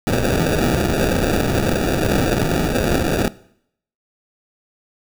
white noise with sample-and-hold, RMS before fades -18 dBFS, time 0.07-3.28 s, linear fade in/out 0 ms, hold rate 1050 Hz, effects noise-tail reverb RT60 0.7 s tail -20 dB re dry

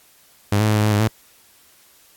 sawtooth tone with pitch steps, 102.2 / 107.8 / 106.9 / 105.8 / 107 / 103.6 / 110.4 Hz, G#2 / A2 / A2 / G#2 / A2 / G#2 / A2, -27 / -35 / -49 / +33 / -48 / -4 / +6 cents, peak -11 dBFS, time 0.52-1.08 s, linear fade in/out 5 ms, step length 80 ms, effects white hiss -53 dBFS RMS until 2.16 s + AAC 64 kbps

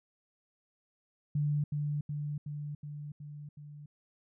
sine tone with echo, 147.2 Hz, D3, 4 cents sharp, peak -27 dBFS, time 1.35-1.64 s, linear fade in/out 5 ms, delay 370 ms, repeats 6, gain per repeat -3 dB, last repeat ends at 3.86 s, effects none

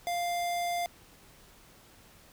square tone, 698 Hz, F5, 1 cent flat, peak -30 dBFS, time 0.07-0.86 s, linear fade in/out 0 ms, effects pink hiss -57 dBFS RMS until 2.32 s

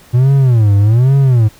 triangle tone with vibrato, 117.8 Hz, A#2, 19 cents sharp, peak -4 dBFS, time 0.13-1.49 s, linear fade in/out 20 ms, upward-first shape sine, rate 1.2 Hz, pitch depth 280 cents each way, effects pink hiss -43 dBFS RMS until 1.59 s

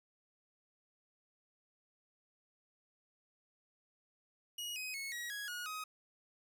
sawtooth tone with pitch steps, 2894 / 2519 / 2193 / 1909.3 / 1662.2 / 1447 / 1259.7 Hz, F#7 / D#7 / C#7 / A#6 / G#6 / F#6 / D#6, -39 / +21 / -19 / +41 / +1 / -39 / +21 cents, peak -37 dBFS, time 4.58-5.84 s, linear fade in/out 5 ms, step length 180 ms, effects none

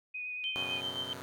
sine tone with vibrato, 2489 Hz, D#7, in tune, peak -36 dBFS, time 0.14-0.81 s, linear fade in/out 10 ms, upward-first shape triangle, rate 9 Hz, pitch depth 18 cents each way
sine tone with tremolo, 3113 Hz, G7, 13 cents flat, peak -32 dBFS, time 0.44-1.13 s, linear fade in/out 0 ms, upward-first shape sine, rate 7.6 Hz, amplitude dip 65%
5% pulse chord, F# suspended fourth, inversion none, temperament equal, 92.5 / 123.47 / 138.59 Hz, F#2 / B2 / C#3, 0 / 0 / 0 cents, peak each -35 / -34 / -36 dBFS, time 0.56-1.22 s, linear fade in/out 0 ms
effects none

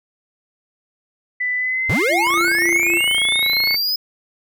sine tone with pitch glide, 1992 to 2185 Hz, B6 to C#7, +14 to -26 cents, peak -18 dBFS, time 1.4-3.76 s, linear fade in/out 10 ms, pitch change +160 cents, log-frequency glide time 1.57-2.32 s
square linear sweep, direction up, 68.1 to 5100 Hz, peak -18 dBFS, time 1.89-3.96 s, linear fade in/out 5 ms
sine tone with tremolo, 342.3 Hz, F4, 35 cents flat, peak -20 dBFS, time 2.08-3.01 s, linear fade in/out 50 ms, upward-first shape sine, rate 3.7 Hz, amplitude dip 60%
click train, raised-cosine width 0.5 ms, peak -15 dBFS, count 43, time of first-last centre 2.27-3.744 s, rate 28.5 Hz
effects none

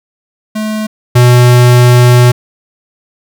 square tone pair in turn, 215.5 / 122.96 Hz, A3 / B2, -36 / -7 cents, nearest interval minor seventh, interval 971 cents, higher first, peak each -14 / -3 dBFS, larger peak second, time 0.55-0.87 / 1.15-2.32 s, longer second, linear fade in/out 10 ms, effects none

